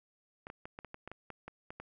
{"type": "clicks", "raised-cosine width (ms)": 0.5, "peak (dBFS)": -29, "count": 12, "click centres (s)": [0.469, 0.501, 0.655, 0.789, 0.847, 0.944, 1.076, 1.116, 1.303, 1.48, 1.705, 1.8], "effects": []}